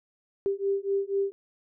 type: beating tone pair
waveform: sine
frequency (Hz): 393.1 / 397.2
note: G4 / G4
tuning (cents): +5 / +23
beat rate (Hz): 4.1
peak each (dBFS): -28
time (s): 0.46-1.32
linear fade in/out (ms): 0
effects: none